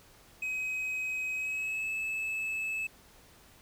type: tone with pitch glide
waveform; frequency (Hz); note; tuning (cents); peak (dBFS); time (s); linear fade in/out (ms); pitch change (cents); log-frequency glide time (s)
triangle; 2532 to 2605; D#7 to E7; +30 to -21; -30; 0.42-2.87; 5; +49; 1.34-1.91
effects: pink hiss -58 dBFS RMS until 3.61 s